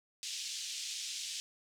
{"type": "band-pass noise", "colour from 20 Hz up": "white", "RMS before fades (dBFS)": -41, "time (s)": [0.23, 1.4], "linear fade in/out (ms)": 0, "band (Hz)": [2800, 6900], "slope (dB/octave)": 24, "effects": []}